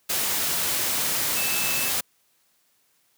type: tone in noise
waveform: sine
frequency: 2625 Hz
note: E7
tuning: 8 cents flat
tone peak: -30 dBFS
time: 1.36-1.9 s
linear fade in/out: 10 ms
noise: white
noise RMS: -25 dBFS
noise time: 0.09-2.01 s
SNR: -8 dB
effects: white hiss -66 dBFS RMS until 3.17 s + high-pass 80 Hz 12 dB/octave